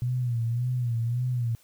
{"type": "tone with vibrato", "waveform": "sine", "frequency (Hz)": 120.5, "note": "B2", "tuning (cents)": -42, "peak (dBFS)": -24, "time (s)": [0.02, 1.55], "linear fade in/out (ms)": 0, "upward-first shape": "sine", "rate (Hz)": 1.8, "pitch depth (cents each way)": 82, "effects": ["white hiss -60 dBFS RMS until 1.63 s"]}